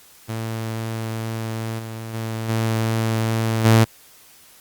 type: tone with level steps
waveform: sawtooth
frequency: 112.2 Hz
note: A2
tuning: 34 cents sharp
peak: -21 / -26 / -21 / -15 / -7 dBFS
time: 0.28-3.85 s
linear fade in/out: 20 ms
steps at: 1.78 / 2.13 / 2.48 / 3.64 s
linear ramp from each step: 20 ms
effects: white hiss -49 dBFS RMS until 4.6 s + Opus 48 kbps